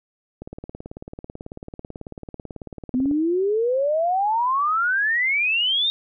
click train, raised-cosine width 2 ms, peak -21 dBFS, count 50, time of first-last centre 0.42-3.112 s, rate 18.2 Hz
sine exponential sweep, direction up, 246.9 to 3729 Hz, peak -18 dBFS, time 2.94-5.9 s, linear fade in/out 0 ms
effects none

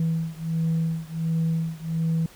sine beating tone pair, 162.5 / 163.9 Hz, E3 / E3, -24 / -10 cents, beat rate 1.4 Hz, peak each -24 / -25 dBFS, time 0-2.26 s, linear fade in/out 2 ms, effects tanh soft clip ceiling -18 dBFS + pink hiss -50 dBFS RMS until 2.35 s

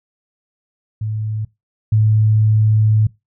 sine tone pair in turn, 108.2 / 108.2 Hz, A2 / A2, -29 / -29 cents, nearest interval unison, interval 0 cents, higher neither, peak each -19 / -10 dBFS, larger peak second, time 1.01-1.45 / 1.92-3.07 s, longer second, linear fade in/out 5 ms, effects noise-tail reverb RT60 0.2 s tail -21 dB re dry

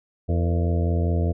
harmonic tone with a mistuned harmonic, 84.9 Hz, F2, 48 cents flat, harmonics 1 / 2 / 3 / 4 / 5 / 6 / 7 / 8, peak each -20 / -28 / -32 / -33 / -33 / -37 / -36 / -36 dBFS, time 0.28-1.33 s, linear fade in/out 20 ms, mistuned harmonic 5, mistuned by +90 cents, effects none

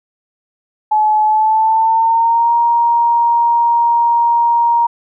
sine tone with pitch glide, 856 to 938.9 Hz, A5 to A#5, -48 to +12 cents, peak -9 dBFS, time 0.91-4.87 s, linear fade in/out 10 ms, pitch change +160 cents, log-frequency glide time 1.24-2.53 s, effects none

